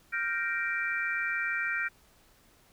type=chord; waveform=sine; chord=G minor seventh; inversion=third; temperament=equal with one note detuned; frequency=1396.9 / 1563.5 / 1864.7 / 2349 Hz; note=F6 / G6 / Bb6 / D7; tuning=0 / -5 / 0 / 0 cents; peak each=-34 dBFS; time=0.12-1.89 s; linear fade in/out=20 ms; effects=pink hiss -62 dBFS RMS until 2.72 s